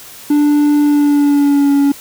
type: tone with pitch glide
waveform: triangle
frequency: 293.7 to 281.7 Hz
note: D4 to C#4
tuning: 0 to +28 cents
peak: -6 dBFS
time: 0.3-1.92 s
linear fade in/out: 5 ms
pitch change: -72 cents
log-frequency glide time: 0.81-1.73 s
effects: white hiss -35 dBFS RMS until 2 s